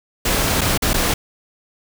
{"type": "noise with dropouts", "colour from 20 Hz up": "pink", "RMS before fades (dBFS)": -18, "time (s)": [0.25, 1.14], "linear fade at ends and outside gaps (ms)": 5, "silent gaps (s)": [[0.61, 0.614], [0.777, 0.821], [0.933, 0.941]], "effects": []}